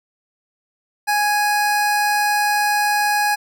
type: tone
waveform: 25% pulse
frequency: 830.6 Hz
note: G#5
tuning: in tune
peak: -12 dBFS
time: 1.07-3.36 s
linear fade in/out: 20 ms
effects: none